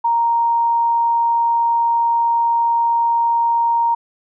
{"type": "tone", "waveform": "sine", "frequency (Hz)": 932.3, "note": "A#5", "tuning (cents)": 0, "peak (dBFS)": -13, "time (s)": [0.04, 3.95], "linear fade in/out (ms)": 10, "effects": []}